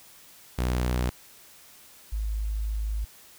sawtooth / sine tone pair in turn, 61.74 / 52.96 Hz, B1 / G#1, 0 / +35 cents, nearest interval minor third, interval 265 cents, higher first, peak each -20 / -26 dBFS, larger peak first, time 0.58-1.1 / 2.12-3.05 s, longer second, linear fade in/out 10 ms, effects white hiss -52 dBFS RMS until 3.38 s

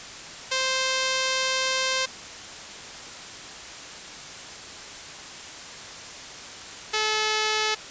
5% pulse tone pair in turn, 523.3 / 431.6 Hz, C5 / A4, 0 / -33 cents, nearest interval minor third, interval 333 cents, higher first, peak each -11 dBFS, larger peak neither, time 0.51-2.06 / 6.93-7.75 s, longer first, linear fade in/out 10 ms, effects white hiss -39 dBFS RMS until 7.9 s + resampled to 16000 Hz

